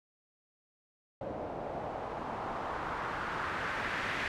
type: noise with low-pass filter sweep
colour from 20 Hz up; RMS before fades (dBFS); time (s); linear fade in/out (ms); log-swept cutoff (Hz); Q
white; -37; 1.21-4.28; 2; 570 to 2000; 1.9
effects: none